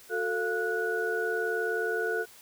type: tone cluster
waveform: sine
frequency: 366.5 / 445.7 / 698 / 1469 Hz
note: F#4 / A4 / F5 / F#6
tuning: -16 / +22 / -1 / -13 cents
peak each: -35 / -30 / -38 / -31 dBFS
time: 0.09-2.26 s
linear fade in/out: 50 ms
effects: white hiss -53 dBFS RMS until 2.41 s